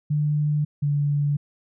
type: tone pair in turn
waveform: sine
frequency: 149 / 144.76 Hz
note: D3 / D3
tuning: +25 / -25 cents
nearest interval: unison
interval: 50 cents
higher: first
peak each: -19 dBFS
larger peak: neither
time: 0.1-0.65 / 0.82-1.37 s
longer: neither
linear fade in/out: 10 ms
effects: none